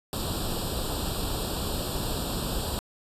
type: noise with comb filter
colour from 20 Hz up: pink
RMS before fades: -30 dBFS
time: 0.13-2.79 s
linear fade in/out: 0 ms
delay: 0.24 ms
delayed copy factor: +1
effects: resampled to 32000 Hz